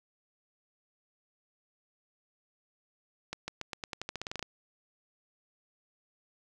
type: accelerating click train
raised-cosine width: 0.2 ms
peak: -19 dBFS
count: 15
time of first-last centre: 3.33-4.427 s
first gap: 150 ms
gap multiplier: 0.89
effects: none